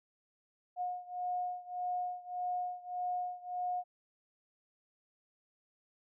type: beating tone pair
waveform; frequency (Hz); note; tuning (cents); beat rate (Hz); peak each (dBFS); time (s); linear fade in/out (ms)
sine; 720 / 721.7; F#5 / F#5; -47 / -43; 1.7; -37 / -39; 0.76-3.84; 50
effects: none